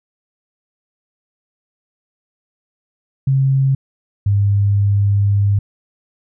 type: tone pair in turn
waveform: sine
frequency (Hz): 134.9 / 100.85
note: C#3 / G2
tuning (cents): -47 / +50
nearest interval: perfect fourth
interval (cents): 503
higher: first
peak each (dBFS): -11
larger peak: neither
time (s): 3.27-3.75 / 4.26-5.59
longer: second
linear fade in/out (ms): 5
effects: none